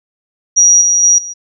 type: tone with level steps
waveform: sine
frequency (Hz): 5760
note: F#8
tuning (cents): -47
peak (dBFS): -4 / -8 / -5 / -22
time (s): 0.56-1.34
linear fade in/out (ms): 20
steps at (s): 0.81 / 1.03 / 1.18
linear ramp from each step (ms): 5
effects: none